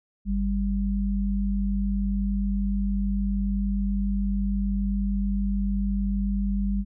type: tone pair together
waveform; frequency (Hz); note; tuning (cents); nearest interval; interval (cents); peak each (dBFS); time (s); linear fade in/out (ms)
sine; 49.62 / 198.5; G1 / G3; +22 / +22; 2 octaves; 2400; -25; 0.25-6.85; 50
effects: none